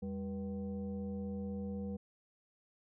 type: tone with frequency modulation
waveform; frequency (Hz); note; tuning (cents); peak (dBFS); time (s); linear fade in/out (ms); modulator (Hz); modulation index
sine; 200; G3; +35; -37; 0.02-1.97; 10; 284; 0.81
effects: none